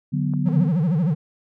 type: chord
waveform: sine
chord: B minor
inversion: first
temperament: equal with one note detuned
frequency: 145.31 / 185 / 246.9 Hz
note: D3 / F#3 / B3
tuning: -18 / 0 / 0 cents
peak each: -22 / -25 / -26 dBFS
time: 0.12-0.7 s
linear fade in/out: 20 ms
type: clicks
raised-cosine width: 1 ms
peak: -27 / -24 dBFS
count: 2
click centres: 0.337 / 0.487 s
type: tone with vibrato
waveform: triangle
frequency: 165.1 Hz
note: E3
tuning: 3 cents sharp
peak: -15 dBFS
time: 0.45-1.15 s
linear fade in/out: 20 ms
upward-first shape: sine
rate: 13 Hz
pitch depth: 220 cents each way
effects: none